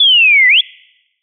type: exponential two-way sweep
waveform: sine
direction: down then up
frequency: 3500 to 1951 to 3500 Hz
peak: -5 dBFS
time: 0-0.61 s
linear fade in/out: 5 ms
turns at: 0.48 s
effects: noise-tail reverb RT60 0.9 s tail -24 dB re dry